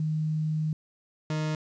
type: tone pair in turn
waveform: sine / 40% pulse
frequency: 155.56 / 154.73 Hz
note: D#3 / D#3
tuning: 0 / -9 cents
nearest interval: unison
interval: 9 cents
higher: first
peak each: -25 / -26 dBFS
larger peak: first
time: 0-0.73 / 1.3-1.55 s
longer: first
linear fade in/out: 2 ms
effects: resampled to 16000 Hz + 10-bit